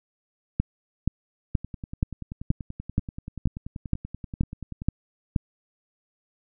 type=two click trains; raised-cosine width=5 ms; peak=-22 / -9 dBFS; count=35 / 11; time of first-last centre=1.55-4.819 / 0.6-5.362 s; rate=10.4 / 2.1 Hz; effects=none